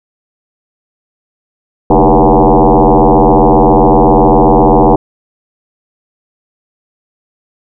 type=tone with frequency modulation; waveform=sine; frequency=226.3 Hz; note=A3; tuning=49 cents sharp; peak=-3 dBFS; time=1.9-4.96 s; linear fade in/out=5 ms; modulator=87.6 Hz; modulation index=7.9; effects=none